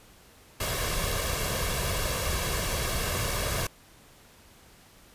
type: noise with comb filter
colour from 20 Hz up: pink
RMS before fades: -29 dBFS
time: 0.6-3.67 s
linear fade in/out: 5 ms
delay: 1.8 ms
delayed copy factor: +0.6
effects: pink hiss -55 dBFS RMS until 5.14 s + resampled to 32000 Hz